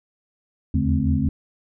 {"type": "tone cluster", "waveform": "sine", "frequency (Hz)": [78.6, 84, 144, 216.5, 261.9], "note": ["D#2", "E2", "D3", "A3", "C4"], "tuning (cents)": [18, 33, -34, -28, 2], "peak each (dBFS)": -24, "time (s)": [0.74, 1.29], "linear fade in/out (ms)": 5, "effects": []}